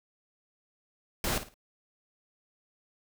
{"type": "noise with echo", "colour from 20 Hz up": "pink", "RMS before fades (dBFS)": -30, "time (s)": [1.24, 1.38], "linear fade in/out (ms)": 2, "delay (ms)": 54, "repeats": 3, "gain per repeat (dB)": -11, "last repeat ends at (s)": 1.542, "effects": []}